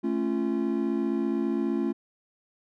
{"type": "chord", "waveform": "triangle", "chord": "A augmented", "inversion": "none", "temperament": "just", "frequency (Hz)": [220, 275, 343.8], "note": ["A3", "C#4", "E#4"], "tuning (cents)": [0, -14, -27], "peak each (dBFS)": -27, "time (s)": [0.03, 1.93], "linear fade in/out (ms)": 20, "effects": []}